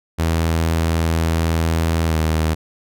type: tone with pitch glide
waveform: sawtooth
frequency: 81.9 to 79.34 Hz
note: E2 to D#2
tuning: -11 to +34 cents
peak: -12 dBFS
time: 0.18-2.55 s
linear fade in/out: 20 ms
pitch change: -55 cents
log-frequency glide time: 2.06-2.16 s
effects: none